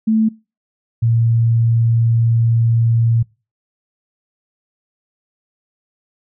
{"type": "tone pair in turn", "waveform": "sine", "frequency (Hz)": [220, 115.47], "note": ["A3", "A#2"], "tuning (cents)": [0, -16], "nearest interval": "major seventh", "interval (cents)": 1116, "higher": "first", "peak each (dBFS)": -11, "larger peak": "neither", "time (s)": [[0.07, 0.29], [1.02, 3.23]], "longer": "second", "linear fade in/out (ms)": 10, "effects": ["noise-tail reverb RT60 0.3 s tail -24 dB re dry"]}